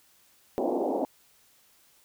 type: band-pass noise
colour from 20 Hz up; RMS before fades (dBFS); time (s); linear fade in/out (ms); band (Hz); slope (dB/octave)
pink; -28; 0.58-1.05; 0; 260 to 790; 48
effects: white hiss -62 dBFS RMS until 2.04 s